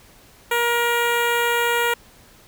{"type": "tone with notch filter", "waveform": "10% pulse", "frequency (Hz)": 473.6, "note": "A#4", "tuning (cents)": 27, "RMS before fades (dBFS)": -20, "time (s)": [0.51, 1.94], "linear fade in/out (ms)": 5, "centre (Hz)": 5500, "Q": 0.99, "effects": ["pink hiss -50 dBFS RMS until 2.47 s"]}